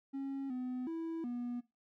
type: tone with pitch steps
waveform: triangle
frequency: 273.1 / 252.3 / 328.1 / 242.5 Hz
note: C#4 / B3 / E4 / B3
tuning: -26 / +37 / -8 / -31 cents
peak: -34 dBFS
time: 0.13-1.61 s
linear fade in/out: 20 ms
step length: 370 ms
effects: noise-tail reverb RT60 0.2 s tail -17 dB re dry + tanh soft clip ceiling -30 dBFS